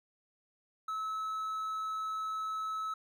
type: tone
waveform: triangle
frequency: 1297 Hz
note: E6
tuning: 28 cents flat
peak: -32 dBFS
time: 0.88-2.94 s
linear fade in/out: 5 ms
effects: none